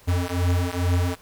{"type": "beating tone pair", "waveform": "square", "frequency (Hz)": [87.5, 89.8], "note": ["F2", "F2"], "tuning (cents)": [4, 49], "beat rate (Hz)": 2.3, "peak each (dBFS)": -24, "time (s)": [0.07, 1.16], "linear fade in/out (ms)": 20, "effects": ["pink hiss -52 dBFS RMS until 1.21 s"]}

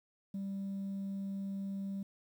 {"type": "tone", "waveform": "sine", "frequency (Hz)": 196, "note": "G3", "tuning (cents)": 0, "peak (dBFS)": -34, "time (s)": [0.34, 2.03], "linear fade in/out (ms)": 5, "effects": ["tanh soft clip ceiling -35 dBFS", "11-bit"]}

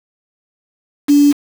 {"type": "tone with quantisation", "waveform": "sine", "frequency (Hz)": 288.3, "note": "D4", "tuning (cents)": -32, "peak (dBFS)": -6, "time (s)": [1.08, 1.33], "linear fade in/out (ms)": 20, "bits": 4, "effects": []}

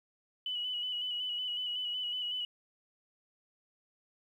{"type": "tone with vibrato", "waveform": "sine", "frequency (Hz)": 2960, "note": "F#7", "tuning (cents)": 0, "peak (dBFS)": -33, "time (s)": [0.46, 2.45], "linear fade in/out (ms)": 2, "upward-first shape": "square", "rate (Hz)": 5.4, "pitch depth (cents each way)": 26, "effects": ["11-bit"]}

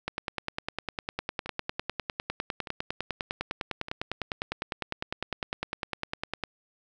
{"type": "two click trains", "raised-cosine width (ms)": 0.3, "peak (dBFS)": [-22, -14], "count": [3, 64], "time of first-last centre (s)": [[1.46, 3.884], [0.08, 6.437]], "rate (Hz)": [0.825, 9.91], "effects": []}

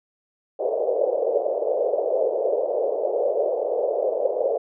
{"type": "band-pass noise", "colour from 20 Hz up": "white", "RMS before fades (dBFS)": -23, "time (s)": [0.59, 4.58], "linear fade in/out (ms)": 10, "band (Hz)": [440, 610], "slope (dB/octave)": 48, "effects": []}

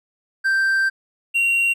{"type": "tone pair in turn", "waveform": "triangle", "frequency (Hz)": [1568, 2752], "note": ["G6", "F7"], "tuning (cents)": [0, -26], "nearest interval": "minor seventh", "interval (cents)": 974, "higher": "second", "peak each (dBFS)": -14, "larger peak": "neither", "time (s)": [[0.44, 0.9], [1.34, 1.74]], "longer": "first", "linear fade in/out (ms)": 20, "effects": []}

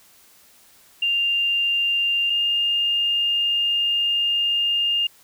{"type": "tone pair in turn", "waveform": "sine", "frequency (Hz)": [2794, 2817], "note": ["F7", "F7"], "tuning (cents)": [0, 14], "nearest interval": "unison", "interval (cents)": 14, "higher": "second", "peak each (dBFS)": -18, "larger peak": "neither", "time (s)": [[1.02, 2.3], [2.3, 5.07]], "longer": "second", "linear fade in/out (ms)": 5, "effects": ["white hiss -53 dBFS RMS until 5.23 s"]}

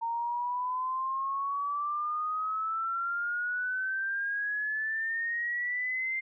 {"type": "exponential sweep", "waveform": "sine", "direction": "up", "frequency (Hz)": [917, 2100], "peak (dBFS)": -29, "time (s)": [0.01, 6.21], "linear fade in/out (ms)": 20, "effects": []}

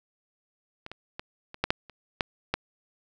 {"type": "clicks", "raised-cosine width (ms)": 0.3, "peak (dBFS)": [-23, -23, -19, -25, -8, -6, -30, -8, -9], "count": 9, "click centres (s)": [0.864, 0.916, 1.195, 1.544, 1.64, 1.705, 1.897, 2.208, 2.54], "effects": []}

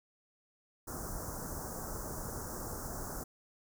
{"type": "band-stop noise", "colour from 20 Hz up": "pink", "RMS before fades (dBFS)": -41, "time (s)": [0.87, 3.24], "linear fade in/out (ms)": 10, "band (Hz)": [1500, 5600], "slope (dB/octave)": 48, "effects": []}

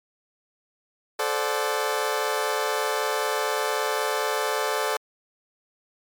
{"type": "chord", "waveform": "20% pulse", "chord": "D dominant seventh", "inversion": "second", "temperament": "equal with one note detuned", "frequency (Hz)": [434.2, 523.3, 587.3, 740], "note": ["A4", "C5", "D5", "F#5"], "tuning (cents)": [-23, 0, 0, 0], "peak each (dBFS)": [-22, -25, -24, -28], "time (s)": [1.19, 4.97], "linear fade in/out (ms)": 5, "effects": ["MP3 96 kbps"]}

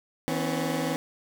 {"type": "tone cluster", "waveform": "20% pulse", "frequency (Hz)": [161.7, 252, 275.5], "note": ["E3", "B3", "C#4"], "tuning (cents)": [-33, 35, -11], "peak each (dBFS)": -26, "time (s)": [0.28, 0.96], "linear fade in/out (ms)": 0, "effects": []}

